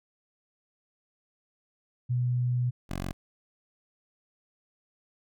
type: tone pair in turn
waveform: sine / 10% pulse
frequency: 123.47 / 45.98 Hz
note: B2 / F#1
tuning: 0 / -10 cents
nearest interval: octave + perfect fourth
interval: 1710 cents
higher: first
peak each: -24 dBFS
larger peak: neither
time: 2.09-2.71 / 2.89-3.13 s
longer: first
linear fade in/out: 20 ms
effects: none